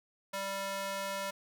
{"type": "tone with high-pass filter", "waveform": "square", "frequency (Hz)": 196, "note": "G3", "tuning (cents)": 0, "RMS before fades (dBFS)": -37, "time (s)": [0.33, 1.31], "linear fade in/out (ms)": 10, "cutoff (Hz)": 670, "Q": 0.98, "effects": []}